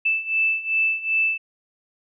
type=beating tone pair; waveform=sine; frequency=2637 / 2639.6 Hz; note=E7 / E7; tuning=0 / +2 cents; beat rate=2.6 Hz; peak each=-24 / -21 dBFS; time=0.05-1.38 s; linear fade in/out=10 ms; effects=none